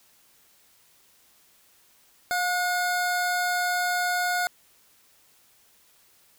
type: tone pair together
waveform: square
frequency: 714.5 / 1454 Hz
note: F5 / F#6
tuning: +39 / -31 cents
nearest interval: octave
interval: 1230 cents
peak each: -27 dBFS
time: 2.31-4.47 s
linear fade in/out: 0 ms
effects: white hiss -60 dBFS RMS until 6.38 s